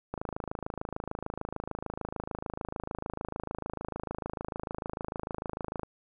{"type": "click train", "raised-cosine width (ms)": 1, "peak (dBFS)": -20, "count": 153, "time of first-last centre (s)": [0.14, 5.833], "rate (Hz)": 26.7, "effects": []}